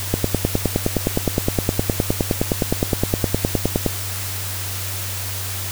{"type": "click train", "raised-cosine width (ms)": 2, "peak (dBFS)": -3, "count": 37, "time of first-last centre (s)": [0.14, 3.863], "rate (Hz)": 9.67, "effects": ["added 96 Hz sine -28 dBFS peak until 5.71 s", "white hiss -28 dBFS RMS until 5.71 s"]}